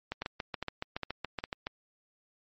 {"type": "two click trains", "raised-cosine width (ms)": 0.3, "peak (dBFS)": [-18, -18], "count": [12, 4], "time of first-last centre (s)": [[0.12, 1.669], [0.22, 1.44]], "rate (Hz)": [7.1, 2.46], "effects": ["MP3 32 kbps"]}